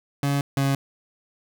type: tone pair in turn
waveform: 30% pulse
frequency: 141.1 / 137.56 Hz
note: C#3 / C#3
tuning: +31 / -13 cents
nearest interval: unison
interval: 44 cents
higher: first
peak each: -18 / -17 dBFS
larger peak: second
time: 0.23-0.41 / 0.57-0.75 s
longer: neither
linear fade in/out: 2 ms
effects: none